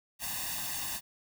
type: noise with comb filter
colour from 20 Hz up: white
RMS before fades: -36 dBFS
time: 0.19-1.01 s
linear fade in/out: 50 ms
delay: 1.1 ms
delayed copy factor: +1
effects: none